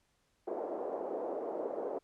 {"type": "band-pass noise", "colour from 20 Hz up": "white", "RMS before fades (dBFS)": -38, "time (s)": [0.47, 1.99], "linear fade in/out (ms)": 10, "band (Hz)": [360, 610], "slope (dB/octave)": 24, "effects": ["pink hiss -75 dBFS RMS until 2.03 s", "low-pass 10000 Hz 12 dB/octave"]}